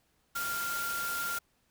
sine tone in noise, 1392 Hz, F6, 6 cents flat, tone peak -33 dBFS, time 0.35-1.39 s, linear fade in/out 10 ms, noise white, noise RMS -38 dBFS, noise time 0.35-1.39 s, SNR +2 dB, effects pink hiss -72 dBFS RMS until 1.7 s

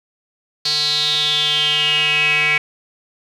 square tone with band-pass filter sweep, 150.4 Hz, D3, 42 cents sharp, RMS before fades -17 dBFS, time 0.65-2.58 s, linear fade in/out 5 ms, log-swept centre 4400 to 2300 Hz, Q 8.7, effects none

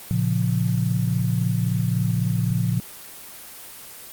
sine chord, Bb minor, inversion none, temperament equal with one note detuned, 114.94 / 138.59 / 174.61 Hz, Bb2 / Db3 / F3, -24 / 0 / 0 cents, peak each -22 / -25 / -23 dBFS, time 0.11-2.8 s, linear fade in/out 0 ms, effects white hiss -40 dBFS RMS until 4.12 s + Opus 24 kbps

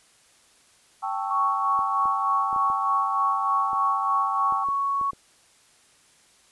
sine chord, A dominant seventh, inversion third, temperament equal, 784 / 880 / 1108.7 / 1318.5 Hz, G5 / A5 / C#6 / E6, 0 / 0 / 0 / 0 cents, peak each -29 / -32 / -32 / -34 dBFS, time 1.02-4.65 s, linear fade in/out 20 ms
sine tone, 1112 Hz, C#6, 5 cents sharp, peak -22 dBFS, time 1.3-5.11 s, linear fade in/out 10 ms
clicks, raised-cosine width 2 ms, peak -30 dBFS, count 10, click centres 1.791 / 2.056 / 2.529 / 2.562 / 2.701 / 3.732 / 4.524 / 4.687 / 5.013 / 5.133 s
effects white hiss -58 dBFS RMS until 6.51 s + resampled to 24000 Hz

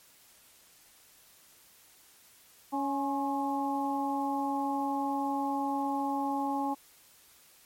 harmonic tone with a mistuned harmonic, 278.5 Hz, C#4, 8 cents sharp, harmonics 1 / 2 / 3 / 4, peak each -32 / -41 / -31 / -39 dBFS, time 2.72-6.75 s, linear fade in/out 20 ms, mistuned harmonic 4, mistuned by -52 cents, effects white hiss -59 dBFS RMS until 7.65 s + MP3 64 kbps

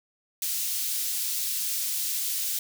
white high-pass noise, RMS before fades -29 dBFS, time 0.42-2.59 s, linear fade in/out 2 ms, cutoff 3700 Hz, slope 12 dB/octave, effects none

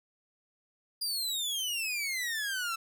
sawtooth exponential sweep, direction down, 4874 to 1318.5 Hz, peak -28 dBFS, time 1.01-2.76 s, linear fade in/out 10 ms, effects none

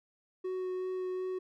triangle tone with vibrato, 370 Hz, F#4, in tune, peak -31 dBFS, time 0.44-1.39 s, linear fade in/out 10 ms, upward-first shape sine, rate 2.7 Hz, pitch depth 9 cents each way, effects none

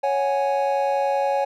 triangle chord, C# suspended fourth, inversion none, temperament equal, 554.4 / 740 / 830.6 Hz, C#5 / F#5 / G#5, 0 / 0 / 0 cents, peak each -20 / -26 / -21 dBFS, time 0.03-1.45 s, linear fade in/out 10 ms, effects none

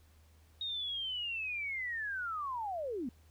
sine linear sweep, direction down, 3750 to 220 Hz, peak -35 dBFS, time 0.61-3.09 s, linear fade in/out 2 ms, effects added 78 Hz sine -60 dBFS peak until 3.3 s + pink hiss -69 dBFS RMS until 3.3 s

